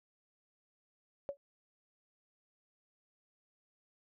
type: tone with exponential decay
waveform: sine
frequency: 563 Hz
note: C#5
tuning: 27 cents sharp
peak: -31 dBFS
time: 1.29-1.37 s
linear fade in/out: 0 ms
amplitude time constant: 17 ms
effects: none